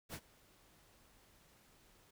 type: noise with ADSR envelope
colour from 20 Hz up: pink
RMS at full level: -44 dBFS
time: 0.09-2.11 s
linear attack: 47 ms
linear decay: 60 ms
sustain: -23 dB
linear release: 7 ms
effects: none